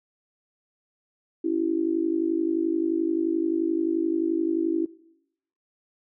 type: tone with amplitude modulation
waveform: sine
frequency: 329.6 Hz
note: E4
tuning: in tune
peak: -18 dBFS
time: 1.44-4.86 s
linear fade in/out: 10 ms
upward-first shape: sine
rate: 51.5 Hz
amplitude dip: 90%
effects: noise-tail reverb RT60 0.8 s tail -20 dB re dry